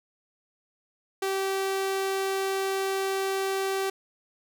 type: tone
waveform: sawtooth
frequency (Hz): 386.9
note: G4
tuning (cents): -23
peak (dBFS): -22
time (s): 1.22-3.9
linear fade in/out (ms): 5
effects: none